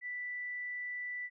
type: tone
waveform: sine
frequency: 1975 Hz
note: B6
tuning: in tune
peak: -37 dBFS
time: 0.01-1.3 s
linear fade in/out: 50 ms
effects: none